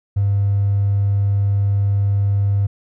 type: tone with hard clipping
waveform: triangle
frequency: 100 Hz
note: G2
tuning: 35 cents sharp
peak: -14 dBFS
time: 0.16-2.67 s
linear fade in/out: 10 ms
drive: 3 dB
effects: none